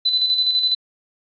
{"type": "tone with tremolo", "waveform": "sine", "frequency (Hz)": 4009, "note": "B7", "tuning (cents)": 25, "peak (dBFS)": -14, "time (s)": [0.05, 0.75], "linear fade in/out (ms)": 10, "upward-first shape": "square", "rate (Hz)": 12, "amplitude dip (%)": 45, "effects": ["resampled to 11025 Hz", "9-bit"]}